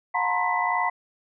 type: tone cluster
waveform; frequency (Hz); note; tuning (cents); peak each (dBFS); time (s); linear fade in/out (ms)
sine; 721 / 898 / 960 / 1062 / 1994; F#5 / A5 / B5 / C6 / B6; -45 / +35 / -49 / +25 / +16; -28; 0.14-0.9; 10
effects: none